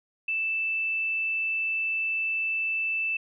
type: tone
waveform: sine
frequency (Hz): 2644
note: E7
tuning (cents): +5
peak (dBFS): -25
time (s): 0.28-3.17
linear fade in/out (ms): 5
effects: none